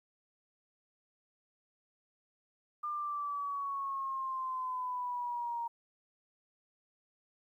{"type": "exponential sweep", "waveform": "sine", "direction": "down", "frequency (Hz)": [1204, 932.3], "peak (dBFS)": -34, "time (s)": [2.83, 5.68], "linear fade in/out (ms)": 10, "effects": ["12-bit"]}